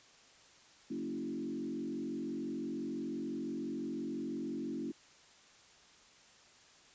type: tone with frequency modulation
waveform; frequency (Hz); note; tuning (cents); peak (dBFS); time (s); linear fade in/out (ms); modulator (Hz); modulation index
sine; 280; C#4; +18; -36; 0.9-4.92; 10; 45.9; 1.5
effects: white hiss -61 dBFS RMS until 6.94 s + resampled to 16000 Hz